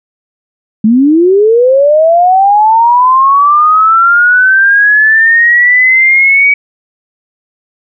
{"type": "linear sweep", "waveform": "sine", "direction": "up", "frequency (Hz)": [207.7, 2274], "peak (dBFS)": -3, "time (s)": [0.84, 6.54], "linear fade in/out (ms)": 5, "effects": []}